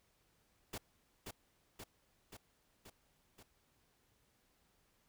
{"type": "noise with echo", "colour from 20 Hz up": "pink", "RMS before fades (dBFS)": -44, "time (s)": [0.73, 0.78], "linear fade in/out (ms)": 5, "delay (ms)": 530, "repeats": 5, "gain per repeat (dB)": -3, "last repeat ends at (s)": 3.43, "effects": ["pink hiss -75 dBFS RMS until 5.08 s"]}